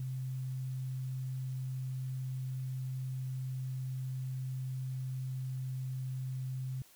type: tone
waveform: sine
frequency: 130 Hz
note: C3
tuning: 11 cents flat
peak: -35 dBFS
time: 0-6.82 s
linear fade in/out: 2 ms
effects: white hiss -61 dBFS RMS until 6.95 s